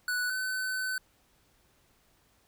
square tone pair in turn, 1480 / 1515.5 Hz, F#6 / F#6, 0 / +41 cents, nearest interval unison, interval 41 cents, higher second, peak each -29 / -31 dBFS, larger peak first, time 0.08-0.3 / 0.3-0.98 s, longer second, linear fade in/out 2 ms, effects pink hiss -67 dBFS RMS until 2.47 s

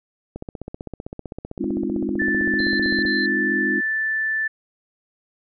click train, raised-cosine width 2 ms, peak -18 dBFS, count 43, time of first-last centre 0.36-3.052 s, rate 15.6 Hz
sine chord, F minor seventh, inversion first, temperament equal with one note detuned, 207.7 / 261.6 / 307.2 / 349.2 Hz, Ab3 / C4 / Eb4 / F4, 0 / 0 / -22 / 0 cents, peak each -27 dBFS, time 1.59-3.81 s, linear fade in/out 20 ms
sine tone, 1760 Hz, A6, in tune, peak -20 dBFS, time 2.19-4.48 s, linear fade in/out 10 ms
sine tone bursts, 4102 Hz, C8, 35 cents flat, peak -28 dBFS, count 3, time 2.59-3.26 s, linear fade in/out 2 ms, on 200 ms, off 35 ms
effects none

